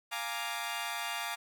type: chord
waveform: 15% pulse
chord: Bb dominant seventh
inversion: second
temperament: equal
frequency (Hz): 698.5 / 830.6 / 932.3 / 1174.7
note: F5 / Ab5 / Bb5 / D6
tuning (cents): 0 / 0 / 0 / 0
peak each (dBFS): -34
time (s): 0.11-1.36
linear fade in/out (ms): 20
effects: none